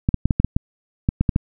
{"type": "clicks", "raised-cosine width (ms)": 5, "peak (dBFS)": -4, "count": 11, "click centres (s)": [0.089, 0.143, 0.256, 0.308, 0.4, 0.446, 0.565, 1.089, 1.21, 1.292, 1.361], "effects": []}